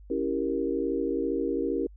sine chord, C# diminished seventh, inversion none, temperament equal with one note detuned, 277.2 / 329.6 / 392 / 467.5 Hz, C#4 / E4 / G4 / Bb4, 0 / 0 / 0 / +5 cents, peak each -31 dBFS, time 0.1-1.87 s, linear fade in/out 5 ms, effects added 50 Hz sine -46 dBFS peak until 1.96 s

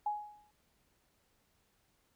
sine tone with exponential decay, 836 Hz, G#5, 11 cents sharp, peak -29 dBFS, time 0.06-0.51 s, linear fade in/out 5 ms, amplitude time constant 96 ms, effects pink hiss -74 dBFS RMS until 2.15 s

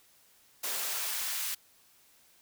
white noise with high-pass filter sweep, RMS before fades -34 dBFS, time 0.63-1.55 s, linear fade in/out 10 ms, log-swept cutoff 340 to 1500 Hz, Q 0.72, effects white hiss -63 dBFS RMS until 2.41 s

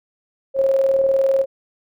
sine tone with tremolo, 539 Hz, C#5, 49 cents flat, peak -12 dBFS, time 0.54-1.46 s, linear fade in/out 50 ms, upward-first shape square, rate 20 Hz, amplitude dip 40%, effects none

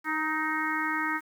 harmonic tone with a mistuned harmonic, 311 Hz, D#4, 1 cent flat, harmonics 1 / 3 / 4 / 5 / 6 / 7, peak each -34 / -34 / -33 / -34 / -32 / -36 dBFS, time 0.04-1.21 s, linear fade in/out 50 ms, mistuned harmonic 4, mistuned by +28 cents, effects 9-bit

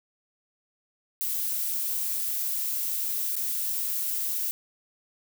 violet noise with dropouts, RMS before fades -29 dBFS, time 1.21-4.51 s, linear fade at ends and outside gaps 0 ms, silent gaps 3.355-3.365 s, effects none

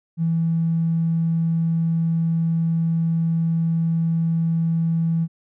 triangle tone with tanh clipping, 164.81 Hz, E3, in tune, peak -17 dBFS, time 0.17-5.28 s, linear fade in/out 50 ms, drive 2 dB, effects none

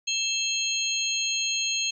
sine tone cluster, 2656 / 3214 / 4195 / 6530 Hz, E7 / G7 / C8 / G#8, +12 / +43 / +4 / -30 cents, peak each -30 dBFS, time 0.07-1.91 s, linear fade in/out 10 ms, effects 10-bit

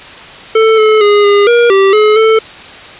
square tone with pitch steps, 443 / 432.8 / 412.3 / 406.6 / 474.8 / 389.5 / 426.3 / 442.1 Hz, A4 / A4 / G#4 / G#4 / A#4 / G4 / G#4 / A4, +12 / -29 / -13 / -37 / +32 / -11 / +45 / +8 cents, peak -5 dBFS, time 0.55-2.39 s, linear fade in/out 5 ms, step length 230 ms, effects white hiss -30 dBFS RMS until 2.99 s + resampled to 8000 Hz

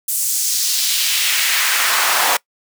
pink noise with high-pass filter sweep, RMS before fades -17 dBFS, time 0.08-2.37 s, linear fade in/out 5 ms, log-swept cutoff 9200 to 770 Hz, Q 1.4, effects noise-tail reverb RT60 0.1 s tail -23 dB re dry

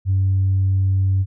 sine tone, 95.8 Hz, G2, 39 cents flat, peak -13 dBFS, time 0.05-1.26 s, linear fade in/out 50 ms, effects tanh soft clip ceiling -11 dBFS

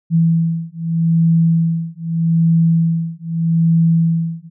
sine beating tone pair, 164.81 / 165.62 Hz, E3 / E3, 0 / +8 cents, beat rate 0.81 Hz, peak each -15 dBFS, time 0.1-4.5 s, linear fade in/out 50 ms, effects none

